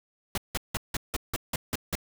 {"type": "noise bursts", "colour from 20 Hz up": "pink", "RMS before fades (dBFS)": -29, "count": 9, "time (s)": [0.35, 1.953], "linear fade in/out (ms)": 2, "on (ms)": 27, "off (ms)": 170, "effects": []}